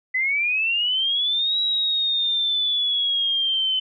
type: linear two-way sweep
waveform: sine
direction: up then down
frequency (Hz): 2000 to 3881 to 3041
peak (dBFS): -19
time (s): 0.14-3.8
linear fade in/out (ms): 10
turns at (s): 1.59
effects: none